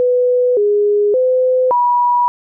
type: tone with pitch steps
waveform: sine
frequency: 496.3 / 413.2 / 510 / 971 Hz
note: B4 / G#4 / C5 / B5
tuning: +8 / -9 / -44 / -30 cents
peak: -10 dBFS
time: 0-2.28 s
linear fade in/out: 0 ms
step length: 570 ms
effects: none